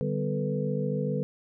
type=tone cluster; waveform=sine; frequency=147.2 / 194.2 / 249.2 / 439.4 / 493.2 Hz; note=D3 / G3 / B3 / A4 / B4; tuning=+4 / -16 / +16 / -2 / -2 cents; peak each=-30 / -32 / -36 / -34 / -33 dBFS; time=0.01-1.23 s; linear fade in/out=0 ms; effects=none